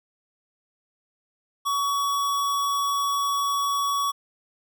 square tone, 1127 Hz, C#6, 28 cents sharp, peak -23 dBFS, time 1.65-4.12 s, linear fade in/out 20 ms, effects none

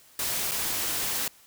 white noise with dropouts, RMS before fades -29 dBFS, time 0.19-1.28 s, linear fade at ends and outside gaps 2 ms, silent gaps 0.512-0.516 s, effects white hiss -56 dBFS RMS until 1.46 s

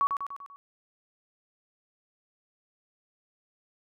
sine tone with echo, 1122 Hz, C#6, 21 cents sharp, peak -21 dBFS, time 0.01-0.07 s, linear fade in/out 0 ms, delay 98 ms, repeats 5, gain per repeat -5 dB, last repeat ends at 0.56 s, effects none

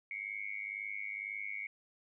sine tone with amplitude modulation, 2200 Hz, C#7, 14 cents flat, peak -34 dBFS, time 0.11-1.67 s, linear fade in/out 2 ms, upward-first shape sine, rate 102 Hz, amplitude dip 95%, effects none

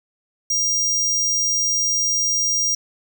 square tone, 5700 Hz, F8, 34 cents sharp, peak -18 dBFS, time 0.5-2.75 s, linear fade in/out 5 ms, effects none

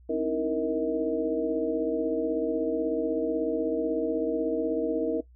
sine tone cluster, 265 / 307.1 / 323.3 / 466.6 / 637 Hz, C4 / D#4 / E4 / A#4 / D#5, +22 / -23 / -34 / +2 / +41 cents, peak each -34 / -34 / -30 / -27 / -34 dBFS, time 0.09-5.21 s, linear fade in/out 10 ms, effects noise-tail reverb RT60 0.1 s tail -17 dB re dry + added 61 Hz sine -51 dBFS peak until 5.35 s

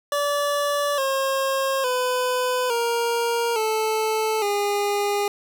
25% pulse tone with pitch steps, 577 / 538.4 / 502.3 / 468.7 / 437.3 / 408 Hz, D5 / C5 / B4 / A#4 / A4 / G#4, -31 / +49 / +29 / +9 / -11 / -31 cents, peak -17 dBFS, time 0.12-5.28 s, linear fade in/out 2 ms, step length 860 ms, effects none

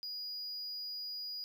triangle tone, 4900 Hz, D#8, 27 cents flat, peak -38 dBFS, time 0.03-1.44 s, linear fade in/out 0 ms, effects none

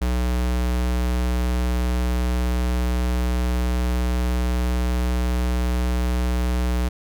square tone, 61.3 Hz, B1, 12 cents flat, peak -20 dBFS, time 0.01-6.89 s, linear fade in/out 10 ms, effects none

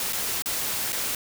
white noise with dropouts, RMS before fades -28 dBFS, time 0-1.15 s, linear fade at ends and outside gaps 2 ms, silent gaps 0.126-0.13 / 0.422-0.458 / 0.923-0.928 s, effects none

